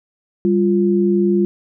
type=tone pair together; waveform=sine; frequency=197.61 / 349.2 Hz; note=G3 / F4; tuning=+14 / 0 cents; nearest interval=minor seventh; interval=986 cents; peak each=-15 dBFS; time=0.45-1.45 s; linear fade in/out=0 ms; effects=none